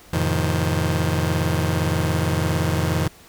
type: chord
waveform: sawtooth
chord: F dominant seventh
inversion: none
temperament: just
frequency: 87.31 / 109.13 / 130.96 / 157.15 Hz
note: F2 / A2 / C3 / Eb3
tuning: 0 / -14 / +2 / +18 cents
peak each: -19 / -24 / -22 / -19 dBFS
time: 0.13-3.08 s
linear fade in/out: 5 ms
effects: pink hiss -48 dBFS RMS until 3.28 s